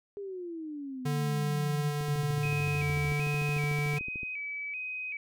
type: exponential sweep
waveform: sine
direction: down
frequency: 410 to 77.78 Hz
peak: -36 dBFS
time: 0.17-3.12 s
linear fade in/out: 0 ms
type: tone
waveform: square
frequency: 146.83 Hz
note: D3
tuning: in tune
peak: -29 dBFS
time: 1.05-3.99 s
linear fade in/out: 10 ms
type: click train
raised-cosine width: 3 ms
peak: -30 dBFS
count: 31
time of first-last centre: 2.01-4.232 s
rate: 13.5 Hz
type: tone with vibrato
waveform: sine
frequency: 2400 Hz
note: D7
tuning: 37 cents sharp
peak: -34 dBFS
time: 2.43-5.17 s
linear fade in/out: 2 ms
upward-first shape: square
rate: 1.3 Hz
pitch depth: 80 cents each way
effects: none